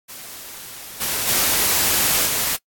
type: noise with level steps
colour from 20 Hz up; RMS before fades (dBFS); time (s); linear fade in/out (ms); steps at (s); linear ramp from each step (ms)
white; -36 / -23 / -18 / -21; 0.08-2.57; 20; 1 / 1.27 / 2.25; 20
effects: noise-tail reverb RT60 0.1 s tail -24 dB re dry + AAC 64 kbps